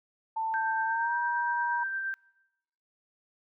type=tone with pitch glide; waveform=sine; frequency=890 to 953.9 Hz; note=A5 to A#5; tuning=+20 to +40 cents; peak=-28 dBFS; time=0.36-1.84 s; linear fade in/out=10 ms; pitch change=+120 cents; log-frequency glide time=0.84-1.16 s
type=tone with tremolo; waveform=sine; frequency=1568 Hz; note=G6; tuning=in tune; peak=-29 dBFS; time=0.54-2.14 s; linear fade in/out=0 ms; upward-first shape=sine; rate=8.6 Hz; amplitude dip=30%
effects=noise-tail reverb RT60 1.0 s tail -25 dB re dry